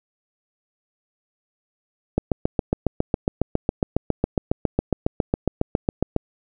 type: click train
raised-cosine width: 2 ms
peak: -5 dBFS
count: 30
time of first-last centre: 2.18-6.164 s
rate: 7.28 Hz
effects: none